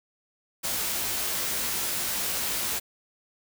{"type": "noise with comb filter", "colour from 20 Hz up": "white", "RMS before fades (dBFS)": -29, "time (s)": [0.63, 2.8], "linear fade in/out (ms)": 20, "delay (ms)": 17, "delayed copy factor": 0.6, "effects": []}